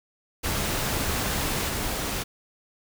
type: noise with level steps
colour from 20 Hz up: pink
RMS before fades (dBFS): -27 / -29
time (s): 0.43-2.24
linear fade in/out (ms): 20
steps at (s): 1.68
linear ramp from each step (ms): 10
effects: none